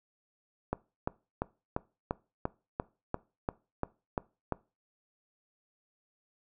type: click train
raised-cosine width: 1 ms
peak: -16 dBFS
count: 12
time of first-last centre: 0.73-4.523 s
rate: 2.9 Hz
effects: noise-tail reverb RT60 0.3 s tail -21 dB re dry